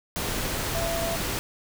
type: tone in noise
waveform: sine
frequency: 669 Hz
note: E5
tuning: 25 cents sharp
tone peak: -28 dBFS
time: 0.75-1.16 s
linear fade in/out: 0 ms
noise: pink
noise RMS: -29 dBFS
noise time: 0.16-1.39 s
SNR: -2 dB
effects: none